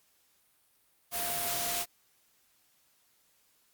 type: tone in noise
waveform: sine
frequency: 698.5 Hz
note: F5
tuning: in tune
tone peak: -39 dBFS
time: 1.11-1.86 s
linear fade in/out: 50 ms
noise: white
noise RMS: -33 dBFS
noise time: 1.11-1.86 s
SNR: -9 dB
effects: white hiss -69 dBFS RMS until 3.73 s + Opus 48 kbps